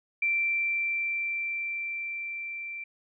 sine tone with level ramp, 2349 Hz, D7, in tune, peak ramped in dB -23 to -35 dBFS, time 0.22-2.84 s, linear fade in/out 5 ms, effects none

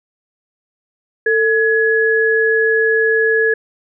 sine tone pair together, 446.7 / 1686.5 Hz, A4 / G#6, +26 / +26 cents, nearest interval octave + major seventh, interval 2300 cents, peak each -14 dBFS, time 1.26-3.54 s, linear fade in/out 5 ms, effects none

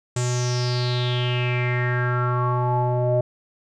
square tone with low-pass filter sweep, 123.47 Hz, B2, in tune, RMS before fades -22 dBFS, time 0.16-3.21 s, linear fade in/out 5 ms, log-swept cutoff 7600 to 600 Hz, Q 6.5, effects none

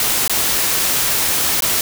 white noise with dropouts, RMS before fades -17 dBFS, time 0-1.81 s, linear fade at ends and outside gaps 1 ms, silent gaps 0.278-0.296 / 1.606-1.622 s, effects none

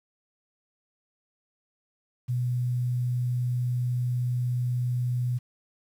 sine tone with quantisation, 123.47 Hz, B2, in tune, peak -24 dBFS, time 2.28-5.39 s, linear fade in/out 20 ms, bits 9, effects none

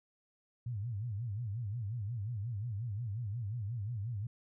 sine tone with vibrato, 110 Hz, A2, in tune, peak -35 dBFS, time 0.66-4.27 s, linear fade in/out 5 ms, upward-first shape sine, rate 5.6 Hz, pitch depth 210 cents each way, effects none

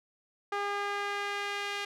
sawtooth tone with band-pass filter sweep, 405.3 Hz, G#4, 42 cents flat, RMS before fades -34 dBFS, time 0.52-1.85 s, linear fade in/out 5 ms, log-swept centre 1200 to 2600 Hz, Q 1.1, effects none

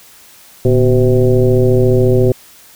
sine tone with frequency modulation, 246.9 Hz, B3, in tune, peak -7 dBFS, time 0.65-2.32 s, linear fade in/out 2 ms, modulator 132 Hz, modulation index 1.9, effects white hiss -42 dBFS RMS until 2.75 s

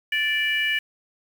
harmonic tone, 585 Hz, D5, 7 cents flat, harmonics 3 / 4 / 5, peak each -24 / -25 / -26 dBFS, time 0.12-0.79 s, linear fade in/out 5 ms, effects 7-bit

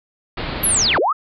pink low-pass noise, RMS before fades -26 dBFS, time 0.37-0.98 s, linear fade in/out 5 ms, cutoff 4600 Hz, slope 96 dB/octave
sine linear two-way sweep, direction down then up, 11840 to 314 to 1331 Hz, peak -14 dBFS, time 0.63-1.13 s, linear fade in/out 10 ms, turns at 0.99 s
effects none

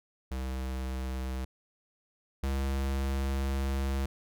square tone pair in turn, 64.9 / 67.69 Hz, C2 / C#2, -13 / -41 cents, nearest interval minor second, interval 72 cents, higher second, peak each -33 / -29 dBFS, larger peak second, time 0.31-1.45 / 2.43-4.06 s, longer second, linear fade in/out 5 ms, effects none

